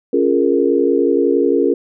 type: chord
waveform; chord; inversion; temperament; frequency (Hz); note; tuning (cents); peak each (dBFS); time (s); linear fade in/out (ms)
sine; Bb minor seventh; first; equal; 277.2 / 349.2 / 415.3 / 466.2; Db4 / F4 / Ab4 / Bb4; 0 / 0 / 0 / 0; -17; 0.13-1.74; 5
effects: none